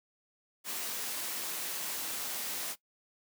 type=noise; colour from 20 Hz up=white; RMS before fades=-37 dBFS; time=0.64-2.76 s; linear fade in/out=50 ms; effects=noise-tail reverb RT60 0.1 s tail -19 dB re dry + high-pass 200 Hz 12 dB/octave